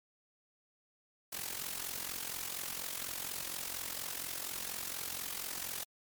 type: noise with amplitude modulation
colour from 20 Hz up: white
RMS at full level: -37 dBFS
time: 1.32-5.84 s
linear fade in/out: 10 ms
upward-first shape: sine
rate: 44.2 Hz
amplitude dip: 75%
effects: MP3 96 kbps